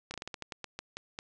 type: slowing click train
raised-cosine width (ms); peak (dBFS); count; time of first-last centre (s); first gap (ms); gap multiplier
0.2; -21; 12; 0.11-1.189; 30; 1.22
effects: resampled to 24000 Hz + 10-bit